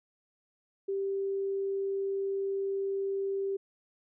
sine tone, 392 Hz, G4, in tune, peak -29 dBFS, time 0.88-3.57 s, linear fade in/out 10 ms, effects none

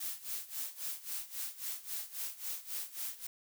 blue noise with tremolo, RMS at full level -38 dBFS, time 0-3.27 s, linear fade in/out 5 ms, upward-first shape sine, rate 3.7 Hz, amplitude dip 85%, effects none

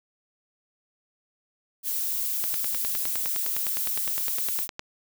violet noise, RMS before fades -28 dBFS, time 1.83-4.68 s, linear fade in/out 50 ms
click train, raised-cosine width 0.2 ms, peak -15 dBFS, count 24, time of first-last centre 2.44-4.794 s, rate 9.77 Hz
effects none

